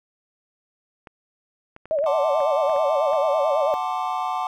clicks, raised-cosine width 0.5 ms, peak -26 dBFS, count 9, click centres 1.072 / 1.764 / 1.856 / 1.988 / 2.041 / 2.404 / 2.696 / 2.763 / 3.133 s
sine tone with vibrato, 600 Hz, D5, 37 cents sharp, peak -19 dBFS, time 1.91-3.74 s, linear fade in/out 0 ms, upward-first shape sine, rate 9.1 Hz, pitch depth 140 cents each way
triangle chord, D dominant seventh, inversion first, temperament equal, 740 / 880 / 1046.5 / 1174.7 Hz, F#5 / A5 / C6 / D6, 0 / 0 / 0 / 0 cents, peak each -25 / -27 / -28 / -28 dBFS, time 2.06-4.47 s, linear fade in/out 2 ms
effects none

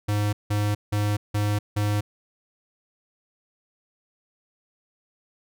square tone bursts, 103.83 Hz, G#2, in tune, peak -22 dBFS, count 5, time 0.08-2.01 s, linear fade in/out 10 ms, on 250 ms, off 170 ms, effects none

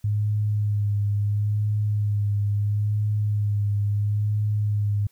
sine tone with vibrato, 103.83 Hz, G#2, in tune, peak -20 dBFS, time 0.04-5.07 s, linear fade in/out 5 ms, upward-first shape sine, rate 0.74 Hz, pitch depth 25 cents each way, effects white hiss -64 dBFS RMS until 5.11 s

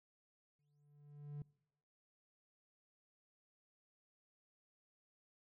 triangle tone with exponential growth, 145.9 Hz, D3, 11 cents flat, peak -39 dBFS, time 0.59-1.42 s, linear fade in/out 2 ms, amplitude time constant 180 ms, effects noise-tail reverb RT60 0.8 s tail -25 dB re dry + tanh soft clip ceiling -35 dBFS

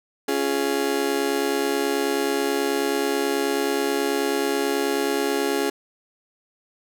35% pulse chord, Db major, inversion none, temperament just, 277.2 / 346.5 / 415.8 Hz, Db4 / F4 / Ab4, 0 / -14 / +2 cents, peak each -25 / -26 / -22 dBFS, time 0.28-5.7 s, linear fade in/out 5 ms, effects none

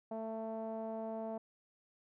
sawtooth tone with low-pass filter, 222.3 Hz, A3, 18 cents sharp, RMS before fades -41 dBFS, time 0.11-1.38 s, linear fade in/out 5 ms, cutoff 740 Hz, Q 6.1, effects none

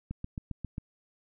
click train, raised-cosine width 5 ms, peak -23 dBFS, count 6, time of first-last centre 0.11-0.781 s, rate 7.45 Hz, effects none

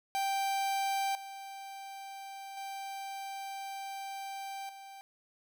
45% pulse tone with level steps, 784 Hz, G5, in tune, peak -30 / -43 / -39 / -47 dBFS, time 0.15-5.01 s, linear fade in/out 0 ms, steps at 1.15 / 2.57 / 4.69 s, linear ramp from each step 2 ms, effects none

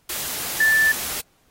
sine tone in noise, 1760 Hz, A6, in tune, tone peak -14 dBFS, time 0.6-0.92 s, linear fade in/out 5 ms, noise white, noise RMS -28 dBFS, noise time 0.09-1.21 s, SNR +11 dB, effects pink hiss -62 dBFS RMS until 1.5 s + AAC 48 kbps

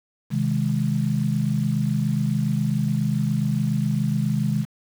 sine chord, Ab major, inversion first, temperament equal with one note detuned, 130.81 / 158.01 / 207.7 Hz, C3 / Eb3 / Ab3, 0 / +27 / 0 cents, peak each -24 dBFS, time 0.3-4.66 s, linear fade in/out 50 ms, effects 7-bit

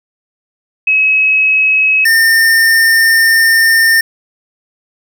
sine / square tone pair in turn, 2562 / 1811.6 Hz, E7 / A#6, -50 / -50 cents, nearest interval tritone, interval 600 cents, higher first, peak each -7 dBFS, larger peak neither, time 0.87-2.05 / 2.05-4.01 s, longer second, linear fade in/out 5 ms, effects none

